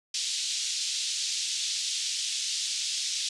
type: band-pass noise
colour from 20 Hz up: pink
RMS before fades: -31 dBFS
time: 0.14-3.29 s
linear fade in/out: 5 ms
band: 3400 to 7300 Hz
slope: 24 dB/octave
effects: resampled to 24000 Hz